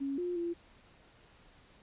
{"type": "tone with pitch steps", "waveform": "sine", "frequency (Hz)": [275.9, 354.4, 342.3], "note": ["C#4", "F4", "F4"], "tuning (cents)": [-8, 25, -35], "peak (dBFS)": -32, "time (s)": [0, 0.54], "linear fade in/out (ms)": 20, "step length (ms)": 180, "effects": ["pink hiss -61 dBFS RMS until 1.82 s", "resampled to 8000 Hz"]}